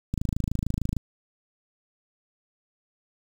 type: click train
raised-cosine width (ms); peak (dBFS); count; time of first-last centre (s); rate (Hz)
5; -14; 23; 0.14-0.967; 26.6
effects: 7-bit